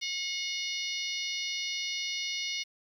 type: harmonic tone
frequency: 724 Hz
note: F#5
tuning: 38 cents flat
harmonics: 3 / 4 / 5 / 6 / 7 / 8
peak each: -37 / -38 / -39 / -40 / -40 / -41 dBFS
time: 0.01-2.64 s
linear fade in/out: 20 ms
effects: 10-bit